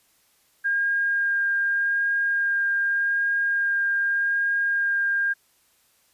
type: tone with vibrato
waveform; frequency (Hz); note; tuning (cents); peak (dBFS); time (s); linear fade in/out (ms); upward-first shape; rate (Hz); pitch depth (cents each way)
sine; 1613; G6; +49; -20; 0.64-5.34; 20; sine; 0.84; 8
effects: white hiss -63 dBFS RMS until 6.13 s + resampled to 32000 Hz